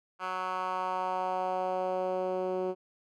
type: tone with band-pass filter sweep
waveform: 10% pulse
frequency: 185 Hz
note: F#3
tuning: in tune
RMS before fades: -32 dBFS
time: 0.19-2.75 s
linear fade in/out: 50 ms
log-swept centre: 1400 to 390 Hz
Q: 2.1
effects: none